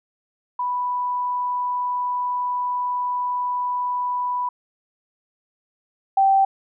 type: tone pair in turn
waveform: sine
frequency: 987.8 / 778.7 Hz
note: B5 / G5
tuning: 0 / -12 cents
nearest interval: major third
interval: 412 cents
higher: first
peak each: -21 / -13 dBFS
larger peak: second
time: 0.59-4.49 / 6.17-6.45 s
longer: first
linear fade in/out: 5 ms
effects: none